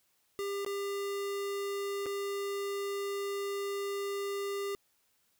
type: tone with dropouts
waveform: square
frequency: 400 Hz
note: G4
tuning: 35 cents sharp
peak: -34 dBFS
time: 0.39-4.75 s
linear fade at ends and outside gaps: 0 ms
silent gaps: 0.648-0.663 / 2.059-2.064 s
effects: white hiss -73 dBFS RMS until 5.39 s